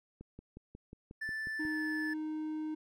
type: click train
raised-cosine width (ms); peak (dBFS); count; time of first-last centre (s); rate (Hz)
3; -35; 9; 0.21-1.651; 5.55
type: tone with pitch glide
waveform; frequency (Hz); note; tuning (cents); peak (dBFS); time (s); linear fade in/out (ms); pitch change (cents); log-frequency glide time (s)
triangle; 1760 to 1742.8; A6 to A6; 0 to -17; -34; 1.21-2.14; 10; -17; 1.62-1.78
type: tone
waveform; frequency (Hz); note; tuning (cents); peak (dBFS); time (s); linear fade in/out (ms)
triangle; 310; D#4; -6; -33; 1.59-2.75; 10
effects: none